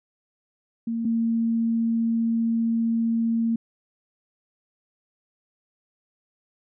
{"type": "tone pair in turn", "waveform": "sine", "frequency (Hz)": [229.7, 228.8], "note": ["A#3", "A#3"], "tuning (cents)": [-25, -32], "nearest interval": "unison", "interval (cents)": 7, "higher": "first", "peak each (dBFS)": [-24, -20], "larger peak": "second", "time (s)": [[0.87, 1.05], [1.05, 3.56]], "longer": "second", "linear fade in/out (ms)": 5, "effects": []}